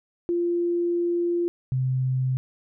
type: tone pair in turn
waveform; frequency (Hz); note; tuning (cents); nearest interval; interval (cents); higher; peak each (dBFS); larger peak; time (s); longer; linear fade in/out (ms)
sine; 346.1 / 129.64; F4 / C3; -16 / -16; octave + perfect fourth; 1700; first; -21; neither; 0.29-1.48 / 1.72-2.37; first; 0
effects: none